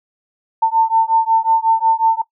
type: beating tone pair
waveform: sine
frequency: 896 / 901.5 Hz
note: A5 / A5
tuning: +31 / +42 cents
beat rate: 5.5 Hz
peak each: -14 dBFS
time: 0.62-2.22 s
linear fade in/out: 10 ms
effects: noise-tail reverb RT60 0.1 s tail -19 dB re dry